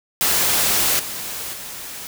white noise with level steps, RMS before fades -18 / -29 / -33 dBFS, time 0.21-2.07 s, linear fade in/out 0 ms, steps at 0.99 / 1.53 s, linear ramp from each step 5 ms, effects none

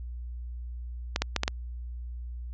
clicks, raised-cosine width 0.2 ms, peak -8 dBFS, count 5, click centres 1.161 / 1.22 / 1.363 / 1.434 / 1.479 s, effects added 60 Hz sine -35 dBFS peak until 2.53 s + resampled to 16000 Hz

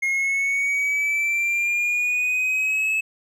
triangle linear sweep, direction up, 2145 to 2600 Hz, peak -18 dBFS, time 0.02-3.01 s, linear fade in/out 10 ms, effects none

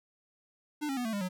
square tone with pitch steps, 299.3 / 271.3 / 245.9 / 222.9 / 202.1 / 183.18 Hz, D4 / C#4 / B3 / A3 / G#3 / F#3, +33 / -37 / -7 / +23 / -47 / -17 cents, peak -32 dBFS, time 0.81-1.29 s, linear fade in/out 20 ms, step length 80 ms, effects none

